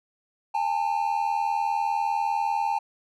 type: tone pair together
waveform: triangle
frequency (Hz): 815 / 895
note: G#5 / A5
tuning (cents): -33 / +29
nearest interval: major second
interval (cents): 162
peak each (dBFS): -24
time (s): 0.54-2.79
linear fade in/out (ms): 10
effects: none